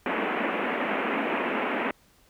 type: band-pass noise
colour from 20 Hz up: pink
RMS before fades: -28 dBFS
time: 0.06-1.91 s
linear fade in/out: 2 ms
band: 210 to 2700 Hz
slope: 48 dB/octave
effects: pink hiss -61 dBFS RMS until 2.29 s